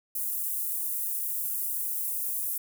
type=high-pass noise; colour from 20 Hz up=pink; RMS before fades=-31 dBFS; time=0.15-2.58 s; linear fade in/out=5 ms; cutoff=11000 Hz; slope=24 dB/octave; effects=none